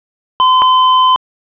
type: tone pair in turn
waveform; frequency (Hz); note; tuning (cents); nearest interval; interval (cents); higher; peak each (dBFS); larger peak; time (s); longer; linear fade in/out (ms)
square; 1024 / 1024; C6 / C6; -38 / -38; unison; 0; neither; -7; neither; 0.4-0.62 / 0.62-1.16; second; 0
effects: resampled to 8000 Hz + 7-bit